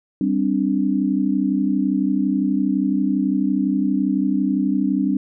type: chord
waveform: sine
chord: G suspended fourth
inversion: none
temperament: equal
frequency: 196 / 261.6 / 293.7 Hz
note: G3 / C4 / D4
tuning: 0 / 0 / 0 cents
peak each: -21 dBFS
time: 0.21-5.17 s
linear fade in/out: 2 ms
effects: none